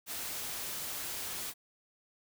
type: noise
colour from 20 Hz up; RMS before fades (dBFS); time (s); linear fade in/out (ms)
white; -39; 0.06-1.54; 50
effects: none